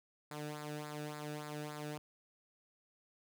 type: tone with flanger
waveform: sawtooth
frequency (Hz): 150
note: D3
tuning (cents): +37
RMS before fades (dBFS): -44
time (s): 0.31-1.98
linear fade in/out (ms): 2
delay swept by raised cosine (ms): 0.33 to 0.98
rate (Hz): 3.5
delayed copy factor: -0.7
effects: none